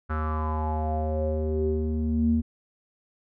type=tone with low-pass filter sweep; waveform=square; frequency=77.78 Hz; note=D#2; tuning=in tune; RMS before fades=-26 dBFS; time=0.09-2.42 s; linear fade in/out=20 ms; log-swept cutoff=1400 to 210 Hz; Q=6.7; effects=none